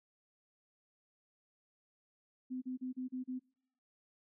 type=tone bursts; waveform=sine; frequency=255.5 Hz; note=C4; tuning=41 cents flat; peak=-37 dBFS; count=6; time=2.5-3.395 s; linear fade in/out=20 ms; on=120 ms; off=35 ms; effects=noise-tail reverb RT60 0.8 s tail -26 dB re dry